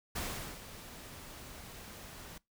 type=noise with ADSR envelope; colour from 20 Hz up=pink; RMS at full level=-37 dBFS; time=0.15-2.38 s; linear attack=12 ms; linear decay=420 ms; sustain=-12 dB; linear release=4 ms; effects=noise-tail reverb RT60 0.2 s tail -23 dB re dry